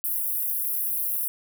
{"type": "high-pass noise", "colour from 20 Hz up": "pink", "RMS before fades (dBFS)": -27, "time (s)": [0.04, 1.28], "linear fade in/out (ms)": 0, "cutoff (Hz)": 11000, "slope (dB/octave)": 48, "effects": []}